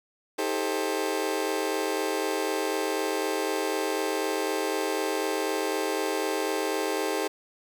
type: chord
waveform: 30% pulse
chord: A half-diminished seventh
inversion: second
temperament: just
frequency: 316.8 / 396 / 440 / 528 Hz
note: Eb4 / G4 / A4 / C5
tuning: +31 / +18 / 0 / +16 cents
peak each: -30 / -28 / -29 / -31 dBFS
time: 0.38-7.28 s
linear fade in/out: 10 ms
effects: 9-bit